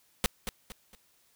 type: noise with echo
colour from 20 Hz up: pink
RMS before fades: -25 dBFS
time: 0.24-0.26 s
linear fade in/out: 0 ms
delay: 230 ms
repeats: 3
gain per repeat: -9 dB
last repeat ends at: 0.95 s
effects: white hiss -67 dBFS RMS until 1.35 s